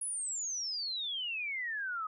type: exponential sweep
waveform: sine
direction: down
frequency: 10548 to 1244.5 Hz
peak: -34 dBFS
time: 0.01-2.07 s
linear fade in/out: 5 ms
effects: none